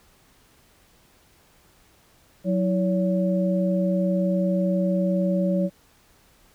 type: tone cluster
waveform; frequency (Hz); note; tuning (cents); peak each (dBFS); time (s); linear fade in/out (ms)
sine; 183.9 / 325.7 / 565; F#3 / E4 / C#5; -10 / -21 / +33; -21 / -30 / -25; 2.44-5.7; 50
effects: pink hiss -58 dBFS RMS until 6.54 s